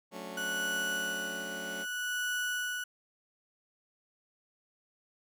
15% pulse chord, D major seventh, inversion first, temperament just, 183.54 / 220.2 / 275.3 / 293.7 Hz, F#3 / A3 / C#4 / D4, -14 / +2 / -12 / 0 cents, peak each -39 / -39 / -41 / -45 dBFS, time 0.11-1.86 s, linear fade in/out 50 ms
35% pulse tone with tremolo, 1475 Hz, F#6, 6 cents flat, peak -29 dBFS, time 0.37-2.84 s, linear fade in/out 5 ms, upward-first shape sine, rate 0.63 Hz, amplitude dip 60%
effects none

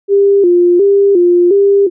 sine tone with vibrato, 374.6 Hz, F#4, 21 cents sharp, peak -5 dBFS, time 0.08-1.9 s, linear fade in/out 50 ms, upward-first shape square, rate 1.4 Hz, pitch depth 110 cents each way, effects none

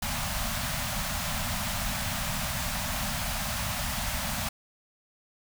pink band-stop noise, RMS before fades -31 dBFS, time 0.02-4.49 s, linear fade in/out 5 ms, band 250 to 570 Hz, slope 96 dB/octave, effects none

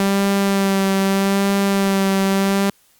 sawtooth tone with vibrato, 196 Hz, G3, in tune, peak -11 dBFS, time 0-2.7 s, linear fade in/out 2 ms, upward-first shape sine, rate 0.81 Hz, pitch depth 19 cents each way, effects white hiss -56 dBFS RMS until 2.99 s + Opus 48 kbps

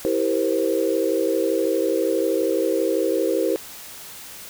sine chord, C dominant seventh, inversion first, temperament just, 327 / 392.4 / 470.9 / 523.3 Hz, E4 / G4 / Bb4 / C5, -14 / +2 / +18 / 0 cents, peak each -24 dBFS, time 0.05-3.56 s, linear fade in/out 0 ms, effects white hiss -39 dBFS RMS until 4.49 s

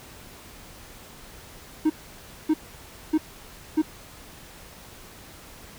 triangle tone bursts, 311.6 Hz, D#4, 3 cents sharp, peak -15 dBFS, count 4, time 1.85-3.82 s, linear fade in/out 10 ms, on 50 ms, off 590 ms, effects pink hiss -46 dBFS RMS until 5.78 s

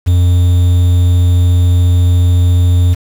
triangle tone with quantisation, 88.6 Hz, F2, 25 cents sharp, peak -4 dBFS, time 0.06-2.95 s, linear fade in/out 20 ms, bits 5, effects none

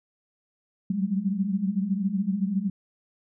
sine tone cluster, 186.6 / 194.4 / 208.1 Hz, F#3 / G3 / G#3, +15 / -14 / +4 cents, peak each -28 dBFS, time 0.9-2.7 s, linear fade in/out 5 ms, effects none

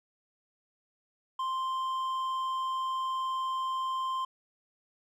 sine tone with hard clipping, 1046.5 Hz, C6, in tune, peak -31 dBFS, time 1.39-4.25 s, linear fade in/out 5 ms, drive 5 dB, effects none

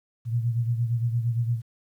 sine beating tone pair, 116.54 / 125.24 Hz, A#2 / B2, 0 / +25 cents, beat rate 8.7 Hz, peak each -23 / -30 dBFS, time 0.25-1.62 s, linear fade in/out 50 ms, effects 10-bit

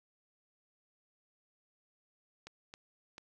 clicks, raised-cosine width 0.2 ms, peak -30 dBFS, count 3, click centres 2.47 / 2.739 / 3.181 s, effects none

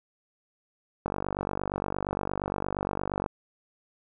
click train, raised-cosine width 1 ms, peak -15 dBFS, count 108, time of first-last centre 1.06-3.262 s, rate 48.6 Hz, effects none

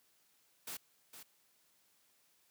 white noise with echo, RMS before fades -44 dBFS, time 0.67-0.77 s, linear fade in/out 5 ms, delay 460 ms, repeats 1, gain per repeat -9 dB, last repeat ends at 1.23 s, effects white hiss -72 dBFS RMS until 2.5 s + high-pass 100 Hz 12 dB/octave

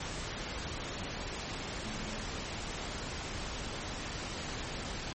sine tone in noise, 216.2 Hz, A3, 30 cents flat, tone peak -45 dBFS, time 1.82-2.24 s, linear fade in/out 5 ms, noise pink, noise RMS -39 dBFS, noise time 0-5.13 s, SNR -9 dB, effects MP3 32 kbps

